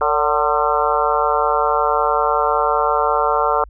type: harmonic tone with a mistuned harmonic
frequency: 150.3 Hz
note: D3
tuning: 40 cents sharp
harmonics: 3 / 4 / 5 / 6 / 7 / 8 / 9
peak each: -22 / -22 / -22 / -22 / -22 / -22 / -22 dBFS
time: 0.01-3.64 s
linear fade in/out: 2 ms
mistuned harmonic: 4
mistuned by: -73 cents
effects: added 50 Hz sine -37 dBFS peak until 3.69 s